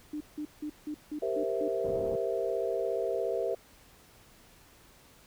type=tone bursts; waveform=sine; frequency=300.5 Hz; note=D4; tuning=40 cents sharp; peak=-33 dBFS; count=7; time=0.13-1.682 s; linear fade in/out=5 ms; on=76 ms; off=170 ms
type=chord; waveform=sine; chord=C dominant seventh; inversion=second; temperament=equal; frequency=392 / 466.2 / 523.3 / 659.3 Hz; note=G4 / Bb4 / C5 / E5; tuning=0 / 0 / 0 / 0 cents; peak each=-34 / -33 / -35 / -34 dBFS; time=1.22-3.55 s; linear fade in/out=5 ms
type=low-pass noise; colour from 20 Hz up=white; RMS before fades=-40 dBFS; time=1.84-2.16 s; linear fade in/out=2 ms; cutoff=580 Hz; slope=24 dB/octave
effects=pink hiss -58 dBFS RMS until 5.26 s